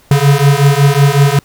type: beating tone pair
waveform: square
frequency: 138.59 / 143.99 Hz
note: C#3 / D3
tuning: 0 / -34 cents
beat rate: 5.4 Hz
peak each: -10 dBFS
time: 0.11-1.39 s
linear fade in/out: 2 ms
effects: pink hiss -47 dBFS RMS until 1.44 s